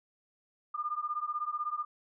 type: beating tone pair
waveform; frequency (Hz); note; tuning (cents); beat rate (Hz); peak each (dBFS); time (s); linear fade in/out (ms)
sine; 1200 / 1216; D6 / D#6; +37 / -40; 16; -35 / -35; 0.74-1.85; 10
effects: none